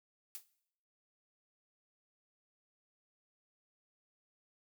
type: noise with exponential decay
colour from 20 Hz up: blue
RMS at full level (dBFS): -41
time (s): 0.35-0.46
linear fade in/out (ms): 0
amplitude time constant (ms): 23
effects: noise-tail reverb RT60 0.7 s tail -18 dB re dry